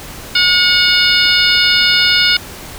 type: harmonic tone with a mistuned harmonic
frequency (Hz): 722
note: F#5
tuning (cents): -43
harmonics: 2 / 3 / 4 / 5 / 6 / 7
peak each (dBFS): -16 / -16 / -16 / -16 / -16 / -16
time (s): 0.35-2.37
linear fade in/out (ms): 5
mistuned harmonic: 3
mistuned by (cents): +38
effects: pink hiss -31 dBFS RMS until 2.78 s